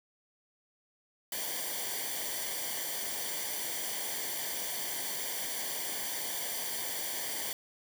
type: noise with comb filter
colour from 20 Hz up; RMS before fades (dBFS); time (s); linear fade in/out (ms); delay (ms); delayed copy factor
white; -36; 1.32-7.53; 2; 0.76; -0.75
effects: none